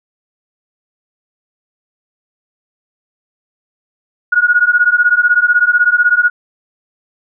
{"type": "beating tone pair", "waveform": "sine", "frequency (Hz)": [1441, 1457], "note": ["F#6", "F#6"], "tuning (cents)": [-46, -27], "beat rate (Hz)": 16, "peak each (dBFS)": -11, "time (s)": [4.32, 6.3], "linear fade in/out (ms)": 10, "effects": []}